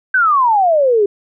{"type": "exponential sweep", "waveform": "sine", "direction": "down", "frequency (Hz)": [1568, 391.8], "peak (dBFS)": -9, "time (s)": [0.14, 1.06], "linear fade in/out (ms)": 5, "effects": []}